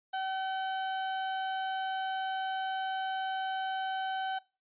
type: tone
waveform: 35% pulse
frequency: 763 Hz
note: G5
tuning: 47 cents flat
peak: -30 dBFS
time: 0.13-4.39 s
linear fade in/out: 10 ms
effects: noise-tail reverb RT60 0.3 s tail -22 dB re dry + resampled to 8000 Hz